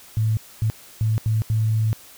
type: tone bursts at uneven times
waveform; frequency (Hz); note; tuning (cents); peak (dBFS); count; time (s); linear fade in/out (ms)
sine; 110; A2; 0; -17; 5; 0.17-0.37 / 0.62-0.7 / 1.01-1.18 / 1.26-1.42 / 1.5-1.93; 0
effects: white hiss -46 dBFS RMS until 2.17 s

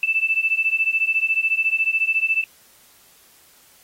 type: beating tone pair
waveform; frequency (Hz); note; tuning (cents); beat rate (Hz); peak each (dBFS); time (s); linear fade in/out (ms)
sine; 2636 / 2650; E7 / E7; -1 / +9; 14; -21 / -20; 0.03-2.44; 2
effects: white hiss -53 dBFS RMS until 3.83 s + AAC 48 kbps

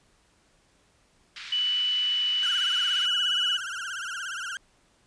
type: band-pass noise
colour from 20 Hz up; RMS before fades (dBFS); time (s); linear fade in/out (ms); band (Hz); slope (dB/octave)
white; -41; 1.36-3.06; 2; 1500 to 4200; 24
type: tone with pitch glide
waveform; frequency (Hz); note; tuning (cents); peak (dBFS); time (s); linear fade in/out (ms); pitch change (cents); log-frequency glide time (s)
sine; 2972 to 2948; F#7 to F#7; +7 to -7; -23; 1.52-3.57; 5; -14; 1.97-3.12
type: tone with vibrato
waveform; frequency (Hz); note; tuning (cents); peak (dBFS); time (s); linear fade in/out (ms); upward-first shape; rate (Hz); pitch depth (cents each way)
35% pulse; 1480; F#6; 0; -30; 2.43-4.57; 0; triangle; 17; 180
effects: pink hiss -64 dBFS RMS until 5.06 s + resampled to 22050 Hz

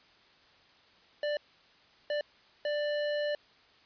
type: tone bursts at uneven times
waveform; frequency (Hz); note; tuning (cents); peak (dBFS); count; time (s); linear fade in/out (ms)
square; 590; D5; +8; -30; 3; 1.23-1.37 / 2.1-2.21 / 2.65-3.35; 2
effects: white hiss -61 dBFS RMS until 3.85 s + resampled to 11025 Hz

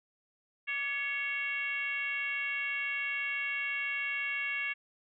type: tone with frequency modulation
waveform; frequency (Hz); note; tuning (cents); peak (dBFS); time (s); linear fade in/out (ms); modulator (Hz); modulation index
sine; 2217; C#7; 0; -31; 0.67-4.74; 20; 524; 1.1
effects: none

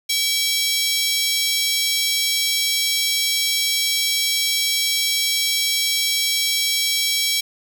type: tone cluster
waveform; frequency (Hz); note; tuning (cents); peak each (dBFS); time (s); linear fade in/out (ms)
sawtooth; 2286 / 3256 / 3962 / 5420; D7 / G#7 / B7 / E8; -47 / -35 / +5 / +47; -21; 0.09-7.41; 10
effects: none

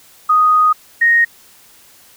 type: tone pair in turn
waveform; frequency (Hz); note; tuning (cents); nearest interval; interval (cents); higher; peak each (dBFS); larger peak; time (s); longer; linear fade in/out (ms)
sine; 1244.5 / 1864.6; D#6 / A#6; 0 / 0; perfect fifth; 700; second; -8 / -8; neither; 0.29-0.73 / 1.01-1.25; first; 10
effects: white hiss -46 dBFS RMS until 2.16 s

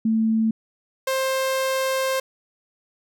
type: tone pair in turn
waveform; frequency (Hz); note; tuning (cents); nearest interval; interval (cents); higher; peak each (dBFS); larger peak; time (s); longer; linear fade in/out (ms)
sine / sawtooth; 222.1 / 528.2; A3 / C5; +16 / +16; octave + minor third; 1500; second; -17; neither; 0.05-0.51 / 1.07-2.2; second; 5
effects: none

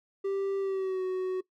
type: tone with pitch glide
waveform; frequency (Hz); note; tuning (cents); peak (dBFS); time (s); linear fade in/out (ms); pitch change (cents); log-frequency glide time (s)
triangle; 392 to 371.9; G4 to F#4; 0 to +9; -26; 0.24-1.41; 10; -91; 0.59-1.03
effects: noise-tail reverb RT60 0.1 s tail -19 dB re dry

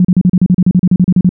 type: tone bursts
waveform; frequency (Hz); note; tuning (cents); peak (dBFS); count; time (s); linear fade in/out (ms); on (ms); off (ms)
sine; 180.8; F#3; -40; -4; 16; 0-1.292; 2; 47; 36
effects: none

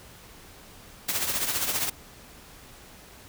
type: noise with tremolo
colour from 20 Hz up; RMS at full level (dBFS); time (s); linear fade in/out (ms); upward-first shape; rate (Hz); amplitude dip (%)
white; -25; 1.08-1.9; 10; triangle; 15; 65
effects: pink hiss -49 dBFS RMS until 3.28 s

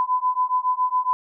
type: beating tone pair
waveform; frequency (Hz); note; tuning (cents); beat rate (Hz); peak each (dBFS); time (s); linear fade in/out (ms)
sine; 1003 / 1010.2; B5 / B5; +26 / +39; 7.2; -22; 0-1.13; 0
effects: none

